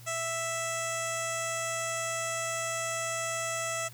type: tone with low-pass filter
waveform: 15% pulse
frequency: 659.3 Hz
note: E5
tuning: in tune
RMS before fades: -33 dBFS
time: 0.06-3.89 s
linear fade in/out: 20 ms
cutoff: 8400 Hz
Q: 7
effects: added 119 Hz sine -48 dBFS peak until 3.93 s + white hiss -54 dBFS RMS until 3.93 s